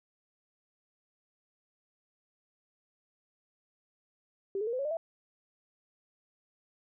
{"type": "tone with pitch steps", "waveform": "sine", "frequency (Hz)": [392, 427.5, 466.2, 508.4, 554.4, 604.5, 659.3], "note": ["G4", "A4", "A#4", "C5", "C#5", "D5", "E5"], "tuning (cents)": [0, -50, 0, -50, 0, 50, 0], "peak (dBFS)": -30, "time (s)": [4.55, 4.97], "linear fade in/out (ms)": 2, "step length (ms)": 60, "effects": []}